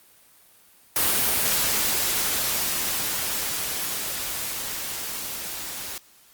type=noise with level ramp; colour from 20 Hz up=white; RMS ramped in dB=-21 to -34 dBFS; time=0.96-5.98 s; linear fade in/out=2 ms; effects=white hiss -55 dBFS RMS until 6.33 s + Opus 32 kbps